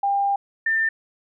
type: tone pair in turn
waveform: sine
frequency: 799 / 1793.7 Hz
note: G5 / A6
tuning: +33 / +33 cents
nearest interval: octave + major second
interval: 1400 cents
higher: second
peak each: -18 dBFS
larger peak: neither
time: 0.03-0.36 / 0.66-0.89 s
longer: first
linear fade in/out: 5 ms
effects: none